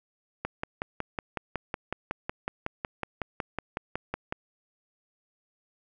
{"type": "click train", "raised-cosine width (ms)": 0.5, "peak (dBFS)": -15, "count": 22, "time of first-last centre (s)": [0.45, 4.325], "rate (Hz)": 5.42, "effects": []}